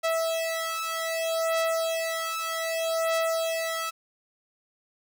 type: beating tone pair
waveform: sawtooth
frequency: 654 / 654.64 Hz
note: E5 / E5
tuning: -14 / -12 cents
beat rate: 0.64 Hz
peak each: -25 dBFS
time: 0.03-3.91 s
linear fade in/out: 20 ms
effects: none